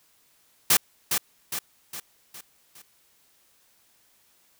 white noise with echo, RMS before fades -18 dBFS, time 0.7-0.77 s, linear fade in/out 5 ms, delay 410 ms, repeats 5, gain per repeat -6 dB, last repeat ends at 2.82 s, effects white hiss -63 dBFS RMS until 4.59 s

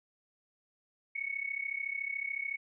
sine tone with amplitude modulation, 2217 Hz, C#7, in tune, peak -30 dBFS, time 1.15-2.57 s, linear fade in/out 10 ms, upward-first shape sine, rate 33.8 Hz, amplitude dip 85%, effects none

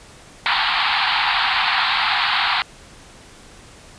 pink band-pass noise, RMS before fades -19 dBFS, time 0.46-2.62 s, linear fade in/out 0 ms, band 750 to 4500 Hz, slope 96 dB/octave, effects pink hiss -44 dBFS RMS until 3.98 s + resampled to 22050 Hz

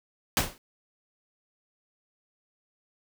pink noise with exponential decay, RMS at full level -19 dBFS, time 0.37-0.58 s, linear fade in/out 1 ms, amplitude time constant 44 ms, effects none

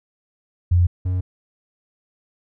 sine / triangle tone pair in turn, 88 / 91.54 Hz, F2 / F#2, +14 / -18 cents, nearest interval minor second, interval 68 cents, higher second, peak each -12 / -17 dBFS, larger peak first, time 0.71-0.87 / 1.05-1.21 s, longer neither, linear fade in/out 10 ms, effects none

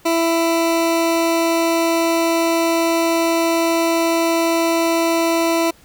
20% pulse tone, 332.2 Hz, E4, 13 cents sharp, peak -10 dBFS, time 0.05-5.71 s, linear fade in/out 10 ms, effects pink hiss -50 dBFS RMS until 5.84 s

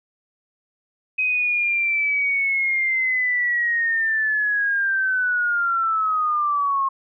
sine linear sweep, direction down, 2527 to 1073 Hz, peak -18 dBFS, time 1.18-6.89 s, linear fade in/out 10 ms, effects none

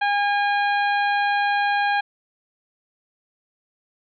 harmonic tone, 814 Hz, G#5, 35 cents flat, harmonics 1 / 2 / 3 / 4 / 5, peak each -20 / -23 / -30 / -35 / -37 dBFS, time 0.01-2.01 s, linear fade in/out 10 ms, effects none

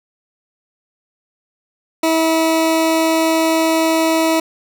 20% pulse tone, 323.5 Hz, E4, 32 cents flat, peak -8 dBFS, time 2.03-4.4 s, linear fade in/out 5 ms, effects none

